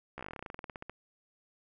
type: slowing click train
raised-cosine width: 0.5 ms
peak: -26 dBFS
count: 21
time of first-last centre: 0.18-0.896 s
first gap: 14 ms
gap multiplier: 1.09
effects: none